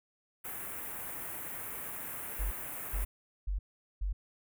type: band-stop noise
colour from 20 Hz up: white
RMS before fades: -41 dBFS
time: 0.44-3.05 s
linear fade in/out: 10 ms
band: 2300 to 9900 Hz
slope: 24 dB/octave
type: tone bursts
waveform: sine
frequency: 47.69 Hz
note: G1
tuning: 47 cents flat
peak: -30 dBFS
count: 4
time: 2.39-4.13 s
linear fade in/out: 10 ms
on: 120 ms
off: 420 ms
effects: none